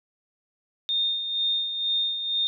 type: tone with tremolo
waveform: sine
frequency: 3653 Hz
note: A#7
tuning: 36 cents flat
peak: -21 dBFS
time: 0.89-2.47 s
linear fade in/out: 0 ms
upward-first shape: sine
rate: 2.1 Hz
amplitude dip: 55%
effects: none